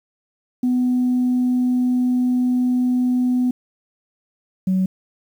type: tone pair in turn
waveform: sine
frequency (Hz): 249.7 / 187.42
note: B3 / F#3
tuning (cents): +19 / +23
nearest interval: perfect fourth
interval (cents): 496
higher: first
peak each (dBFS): -14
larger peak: neither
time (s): 0.63-3.51 / 4.67-4.86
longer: first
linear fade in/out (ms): 5
effects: tanh soft clip ceiling -12 dBFS + 8-bit